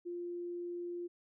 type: tone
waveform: sine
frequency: 349.2 Hz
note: F4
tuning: in tune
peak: -38 dBFS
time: 0.05-1.08 s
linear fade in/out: 20 ms
effects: none